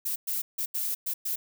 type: noise bursts at uneven times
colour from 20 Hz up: violet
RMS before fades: -30 dBFS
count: 6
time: 0.05-0.16 / 0.27-0.42 / 0.58-0.66 / 0.74-0.95 / 1.06-1.14 / 1.25-1.36 s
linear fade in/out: 10 ms
effects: none